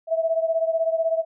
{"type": "beating tone pair", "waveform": "sine", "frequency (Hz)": [650, 666], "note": ["E5", "E5"], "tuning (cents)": [-24, 18], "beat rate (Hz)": 16, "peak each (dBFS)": [-21, -25], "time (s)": [0.07, 1.25], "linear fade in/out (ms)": 50, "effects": []}